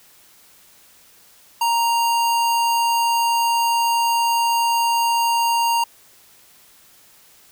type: tone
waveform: square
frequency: 932.3 Hz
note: A#5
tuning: in tune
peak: -17 dBFS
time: 1.61-5.84 s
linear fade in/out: 5 ms
effects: white hiss -51 dBFS RMS until 7.51 s